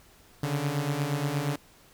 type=beating tone pair; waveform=sawtooth; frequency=138.59 / 147.09 Hz; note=C#3 / D3; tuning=0 / +3 cents; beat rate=8.5 Hz; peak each=-27 / -25 dBFS; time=0.43-1.56 s; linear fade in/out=5 ms; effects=pink hiss -57 dBFS RMS until 1.93 s